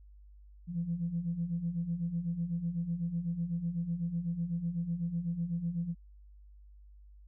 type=beating tone pair; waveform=sine; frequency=164.81 / 172.81 Hz; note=E3 / F3; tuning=0 / -18 cents; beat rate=8 Hz; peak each=-37 / -32 dBFS; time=0.67-5.95 s; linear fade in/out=50 ms; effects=tanh soft clip ceiling -24 dBFS + added 50 Hz sine -52 dBFS peak until 7.27 s